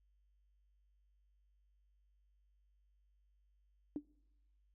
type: tone with exponential decay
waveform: sine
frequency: 293.6 Hz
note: D4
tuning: in tune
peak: -33 dBFS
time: 3.96-4.05 s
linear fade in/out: 1 ms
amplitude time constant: 18 ms
effects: noise-tail reverb RT60 1.0 s tail -26 dB re dry + added 50 Hz sine -70 dBFS peak until 4.74 s